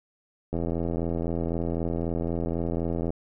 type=click train; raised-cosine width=2 ms; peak=-16 dBFS; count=217; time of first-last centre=0.53-3.104 s; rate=83.9 Hz; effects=none